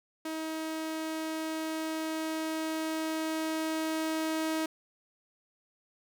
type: tone with level ramp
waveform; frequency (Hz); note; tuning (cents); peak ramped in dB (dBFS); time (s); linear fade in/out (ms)
sawtooth; 317.7; D#4; +36; -30 to -25; 0.25-4.66; 5
effects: none